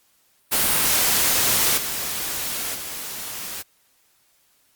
white noise with level steps, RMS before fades -19 / -27 / -32 dBFS, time 0.51-3.63 s, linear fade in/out 20 ms, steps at 1.77 / 2.74 s, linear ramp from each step 10 ms, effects white hiss -62 dBFS RMS until 4.75 s + Opus 48 kbps

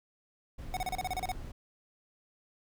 brown noise, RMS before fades -42 dBFS, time 0.58-1.52 s, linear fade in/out 10 ms
square tone bursts, 740 Hz, F#5, in tune, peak -32 dBFS, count 10, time 0.74-1.317 s, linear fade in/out 0 ms, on 28 ms, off 33 ms
effects none

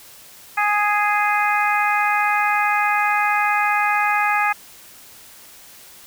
harmonic tone, 415.3 Hz, G#4, in tune, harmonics 2 / 3 / 4 / 5 / 6, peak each -20 / -22 / -23 / -24 / -25 dBFS, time 0.57-4.53 s, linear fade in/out 10 ms, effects white hiss -44 dBFS RMS until 6.06 s

